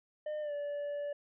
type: tone with pitch glide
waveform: triangle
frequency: 606 to 579 Hz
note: D#5 to D5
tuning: -46 to -25 cents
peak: -33 dBFS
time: 0.26-1.13 s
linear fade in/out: 5 ms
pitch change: -79 cents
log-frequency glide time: 0.41-0.53 s
effects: resampled to 8000 Hz